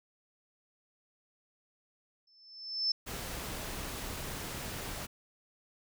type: tone with exponential growth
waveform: sine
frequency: 5280 Hz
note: E8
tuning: 2 cents sharp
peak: -25 dBFS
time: 2.27-2.92 s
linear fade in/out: 5 ms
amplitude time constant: 140 ms
type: noise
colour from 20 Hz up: pink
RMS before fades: -40 dBFS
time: 3.06-5.07 s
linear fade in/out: 20 ms
effects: none